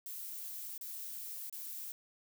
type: noise with dropouts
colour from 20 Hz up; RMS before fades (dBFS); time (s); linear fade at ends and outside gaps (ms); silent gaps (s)
violet; -44; 0.06-1.92; 1; 0.778-0.811 / 1.497-1.526
effects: none